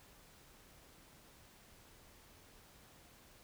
silence, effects pink hiss -62 dBFS RMS until 3.43 s

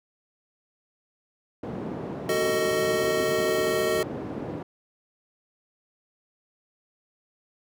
white band-pass noise, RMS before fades -34 dBFS, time 1.63-4.63 s, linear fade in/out 5 ms, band 130 to 390 Hz, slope 12 dB/octave
square chord, D# diminished, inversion first, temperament just, 373.4 / 448 / 622.3 Hz, F#4 / A4 / D#5, +16 / +31 / 0 cents, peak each -28 dBFS, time 2.29-4.03 s, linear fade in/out 2 ms
effects none

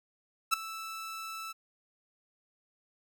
sawtooth tone with ADSR envelope, 1318.5 Hz, E6, in tune, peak -17 dBFS, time 0.51-1.53 s, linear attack 26 ms, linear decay 6 ms, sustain -18 dB, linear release 19 ms, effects none

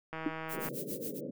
click train, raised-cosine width 0.5 ms, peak -25 dBFS, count 90, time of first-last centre 0.13-0.686 s, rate 160 Hz
sine tone with exponential decay, 303.7 Hz, D#4, 42 cents flat, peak -25 dBFS, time 0.26-0.34 s, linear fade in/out 5 ms, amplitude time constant 16 ms
violet noise with tremolo, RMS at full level -39 dBFS, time 0.48-1.21 s, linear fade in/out 50 ms, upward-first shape sine, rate 7.3 Hz, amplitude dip 95%
white band-pass noise, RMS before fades -41 dBFS, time 0.53-1.31 s, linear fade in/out 10 ms, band 130 to 560 Hz, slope 96 dB/octave
effects none

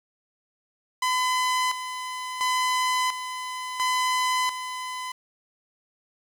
sawtooth tone with tremolo, 1012 Hz, B5, 42 cents sharp, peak -18 dBFS, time 1.02-5.12 s, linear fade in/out 5 ms, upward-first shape square, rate 0.72 Hz, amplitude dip 65%, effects low-pass 10000 Hz 12 dB/octave + 8-bit

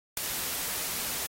white noise with ADSR envelope, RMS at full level -24 dBFS, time 0.17-1.27 s, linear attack 4 ms, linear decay 4 ms, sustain -9 dB, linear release 10 ms, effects AAC 48 kbps

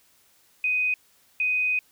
sine tone pair in turn, 2500 / 2500 Hz, D#7 / D#7, +8 / +8 cents, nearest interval unison, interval 0 cents, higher neither, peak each -21 dBFS, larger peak neither, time 0.64-0.94 / 1.4-1.79 s, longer second, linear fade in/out 2 ms, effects white hiss -61 dBFS RMS until 1.91 s

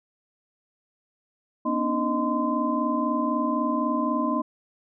sine tone cluster, 242.9 / 279 / 302.9 / 620 / 1031 Hz, B3 / C#4 / D#4 / D#5 / C6, -29 / +11 / -46 / -6 / -26 cents, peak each -27 / -32 / -28 / -31 / -27 dBFS, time 1.65-4.42 s, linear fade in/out 10 ms, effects none

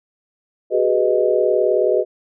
sine chord, G# minor seventh, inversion third, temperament equal with one note detuned, 376 / 415.3 / 493.9 / 622.3 Hz, F#4 / G#4 / B4 / D#5, +28 / 0 / 0 / 0 cents, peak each -19 / -20 / -19 / -19 dBFS, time 0.7-2.05 s, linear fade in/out 50 ms, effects none

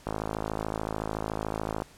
click train, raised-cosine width 1 ms, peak -16 dBFS, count 95, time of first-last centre 0.07-1.82 s, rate 53.7 Hz, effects pink hiss -54 dBFS RMS until 1.97 s + low-pass 11000 Hz 12 dB/octave

